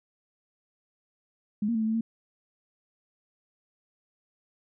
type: tone with pitch steps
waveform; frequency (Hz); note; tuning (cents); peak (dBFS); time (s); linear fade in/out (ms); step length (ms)
sine; 208.3 / 233.8 / 221.6 / 219.1 / 221.9 / 227.3; G#3 / A#3 / A3 / A3 / A3 / A#3; +5 / +5 / +13 / -7 / +15 / -43; -24; 1.62-2.01; 5; 65
effects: none